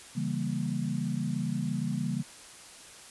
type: chord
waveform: sine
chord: C# diminished seventh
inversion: none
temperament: equal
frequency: 138.59 / 164.81 / 196 / 233.1 Hz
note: C#3 / E3 / G3 / Bb3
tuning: 0 / 0 / 0 / 0 cents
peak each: -34 dBFS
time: 0.15-2.23 s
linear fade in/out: 20 ms
effects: white hiss -49 dBFS RMS until 3.1 s + resampled to 24000 Hz